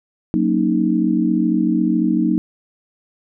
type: chord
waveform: sine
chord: D# minor seventh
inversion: first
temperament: equal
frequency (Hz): 185 / 233.1 / 277.2 / 311.1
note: F#3 / A#3 / C#4 / D#4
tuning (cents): 0 / 0 / 0 / 0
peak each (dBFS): -20 / -19 / -24 / -18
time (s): 0.34-2.38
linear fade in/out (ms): 0
effects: none